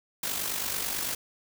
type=noise with amplitude modulation; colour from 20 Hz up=white; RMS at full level=-29 dBFS; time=0.23-1.15 s; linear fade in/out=5 ms; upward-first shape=sine; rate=49.1 Hz; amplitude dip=55%; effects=none